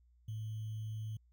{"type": "tone with sample-and-hold", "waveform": "sine", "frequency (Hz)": 109.1, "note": "A2", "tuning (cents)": -14, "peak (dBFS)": -38, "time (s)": [0.28, 1.17], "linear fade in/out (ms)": 5, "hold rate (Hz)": 3150, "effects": ["added 60 Hz sine -64 dBFS peak until 1.32 s"]}